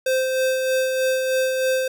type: tone with tremolo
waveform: square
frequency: 520 Hz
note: C5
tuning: 11 cents flat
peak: -18 dBFS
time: 0.06-1.88 s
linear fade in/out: 5 ms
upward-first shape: sine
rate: 3.2 Hz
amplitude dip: 35%
effects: none